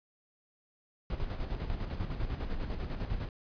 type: noise with tremolo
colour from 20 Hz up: brown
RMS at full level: -33 dBFS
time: 1.1-3.29 s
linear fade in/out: 2 ms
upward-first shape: square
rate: 10 Hz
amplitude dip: 50%
effects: resampled to 11025 Hz